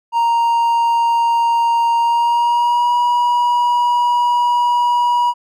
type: tone with pitch glide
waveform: triangle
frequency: 932.3 to 965.7 Hz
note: A#5 to B5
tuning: 0 to -39 cents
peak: -10 dBFS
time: 0.12-5.34 s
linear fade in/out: 50 ms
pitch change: +61 cents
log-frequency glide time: 1.97-2.93 s
effects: none